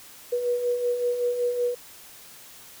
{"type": "beating tone pair", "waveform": "sine", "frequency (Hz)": [482.1, 487.4], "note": ["B4", "B4"], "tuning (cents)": [-42, -23], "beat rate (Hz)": 5.3, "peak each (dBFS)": [-32, -23], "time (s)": [0.32, 1.75], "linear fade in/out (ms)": 10, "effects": ["white hiss -47 dBFS RMS until 2.8 s"]}